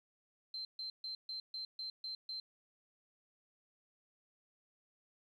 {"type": "tone bursts", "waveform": "sine", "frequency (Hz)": 4116, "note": "C8", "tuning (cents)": -29, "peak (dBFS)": -40, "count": 8, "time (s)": [0.54, 2.4], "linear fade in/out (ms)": 2, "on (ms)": 110, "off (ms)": 140, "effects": ["12-bit"]}